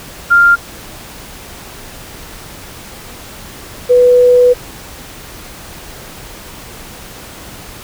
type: tone pair in turn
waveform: sine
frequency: 1396 / 493.6 Hz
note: F6 / B4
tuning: -1 / -1 cents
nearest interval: octave + tritone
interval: 1800 cents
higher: first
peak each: -4 dBFS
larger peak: neither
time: 0.3-0.56 / 3.89-4.54 s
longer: second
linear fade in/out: 20 ms
effects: pink hiss -32 dBFS RMS until 7.83 s